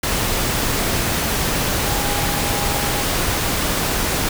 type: tone in noise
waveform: sine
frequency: 816 Hz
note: G#5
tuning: 31 cents flat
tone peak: -28 dBFS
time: 1.86-3.01 s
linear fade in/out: 5 ms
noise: pink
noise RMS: -20 dBFS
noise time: 0.03-4.29 s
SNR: -11 dB
effects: none